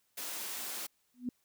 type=high-pass noise; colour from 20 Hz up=white; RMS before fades=-40 dBFS; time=0.17-0.87 s; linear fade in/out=10 ms; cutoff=220 Hz; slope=24 dB/octave
type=tone with exponential growth; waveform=sine; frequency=246.9 Hz; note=B3; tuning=in tune; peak=-29 dBFS; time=1.14-1.29 s; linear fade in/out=2 ms; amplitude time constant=32 ms
effects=white hiss -75 dBFS RMS until 1.44 s